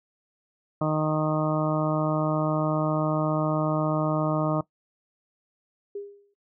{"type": "harmonic tone", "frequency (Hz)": 154.6, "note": "D#3", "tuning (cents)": -11, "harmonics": [1, 2, 3, 4, 5, 6, 7, 8], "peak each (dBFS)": [-26, -28, -36, -28, -36, -37, -35, -34], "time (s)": [0.81, 4.61], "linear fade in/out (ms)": 5}
{"type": "tone with exponential decay", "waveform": "sine", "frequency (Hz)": 404.3, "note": "G#4", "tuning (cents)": -46, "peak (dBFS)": -29, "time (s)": [5.95, 6.34], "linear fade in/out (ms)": 5, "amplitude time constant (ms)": 83}
{"effects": ["noise-tail reverb RT60 0.1 s tail -18 dB re dry"]}